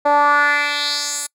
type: tone with band-pass filter sweep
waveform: 10% pulse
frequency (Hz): 290.7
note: D4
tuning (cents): -18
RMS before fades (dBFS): -17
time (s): 0.05-1.27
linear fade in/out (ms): 10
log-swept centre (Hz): 690 to 9500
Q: 2.8
effects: noise-tail reverb RT60 0.1 s tail -25 dB re dry